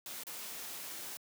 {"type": "noise with dropouts", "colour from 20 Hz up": "white", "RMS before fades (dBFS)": -44, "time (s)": [0.06, 1.17], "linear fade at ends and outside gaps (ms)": 1, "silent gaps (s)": [0.235, 0.268], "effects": ["high-pass 150 Hz 12 dB/octave"]}